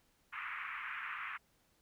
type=band-pass noise; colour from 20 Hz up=pink; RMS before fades=-43 dBFS; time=0.32-1.38 s; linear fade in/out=20 ms; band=1100 to 2500 Hz; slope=48 dB/octave; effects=pink hiss -73 dBFS RMS until 1.81 s